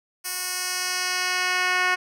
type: tone with band-pass filter sweep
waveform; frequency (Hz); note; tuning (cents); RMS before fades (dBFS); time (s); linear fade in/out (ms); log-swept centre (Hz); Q
10% pulse; 364.9; F#4; -24; -25; 0.24-1.96; 20; 11000 to 2000; 0.86
effects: none